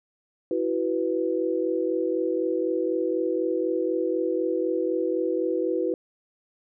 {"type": "chord", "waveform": "sine", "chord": "E suspended second", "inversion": "none", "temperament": "equal with one note detuned", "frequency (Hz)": [329.6, 373.6, 493.9], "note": ["E4", "F#4", "B4"], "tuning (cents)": [0, 17, 0], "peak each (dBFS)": -27, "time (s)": [0.51, 5.94], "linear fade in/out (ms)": 2, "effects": []}